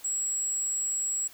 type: tone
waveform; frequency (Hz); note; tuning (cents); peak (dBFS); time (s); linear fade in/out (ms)
sine; 7730; B8; -38; -27; 0.04-1.28; 10
effects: white hiss -52 dBFS RMS until 1.33 s